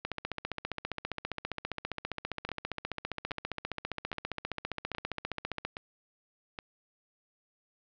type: two click trains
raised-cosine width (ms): 0.3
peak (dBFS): -22 / -18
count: 6 / 85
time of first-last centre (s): 2.49-6.588 / 0.05-5.65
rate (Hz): 1.22 / 15
effects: low-pass 5000 Hz 12 dB/octave